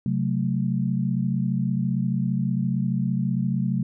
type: chord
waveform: sine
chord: F# diminished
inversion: second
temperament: equal with one note detuned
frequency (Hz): 133.64 / 185 / 220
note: C3 / F#3 / A3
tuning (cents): +37 / 0 / 0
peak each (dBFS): -25 / -25 / -27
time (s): 0.06-3.83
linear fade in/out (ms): 2
effects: none